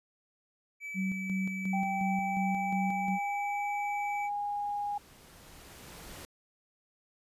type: tone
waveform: triangle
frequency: 2302 Hz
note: D7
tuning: 35 cents flat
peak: -36 dBFS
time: 0.8-4.3 s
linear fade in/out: 50 ms
type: tone with tremolo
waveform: sine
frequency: 190 Hz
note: F#3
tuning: 46 cents sharp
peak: -29 dBFS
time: 0.94-3.19 s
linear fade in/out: 50 ms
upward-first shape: square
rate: 2.8 Hz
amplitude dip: 50%
type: tone with pitch glide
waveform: sine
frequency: 784 to 819.7 Hz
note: G5 to G#5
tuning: 0 to -23 cents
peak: -31 dBFS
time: 1.73-4.98 s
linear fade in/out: 5 ms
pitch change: +77 cents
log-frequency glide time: 2.02-3.73 s
type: noise with exponential growth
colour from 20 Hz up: pink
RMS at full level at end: -45 dBFS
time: 2.34-6.25 s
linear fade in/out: 0 ms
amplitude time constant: 850 ms
effects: resampled to 32000 Hz